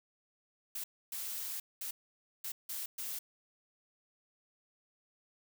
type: noise bursts at uneven times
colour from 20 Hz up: blue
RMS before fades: -40 dBFS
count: 6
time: 0.75-0.84 / 1.12-1.6 / 1.81-1.91 / 2.44-2.52 / 2.69-2.86 / 2.98-3.19 s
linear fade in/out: 5 ms
effects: none